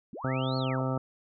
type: linear two-way sweep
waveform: sine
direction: up then down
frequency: 146.83 to 4456 to 426.8 Hz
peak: -38 dBFS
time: 0.13-0.82 s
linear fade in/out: 2 ms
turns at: 0.57 s
type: harmonic tone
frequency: 130.81 Hz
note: C3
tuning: in tune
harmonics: 1 / 2 / 3 / 4 / 5 / 6 / 7 / 9 / 10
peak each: -30 / -33 / -40 / -36 / -38 / -43 / -42 / -43 / -39 dBFS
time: 0.24-0.98 s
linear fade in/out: 5 ms
effects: none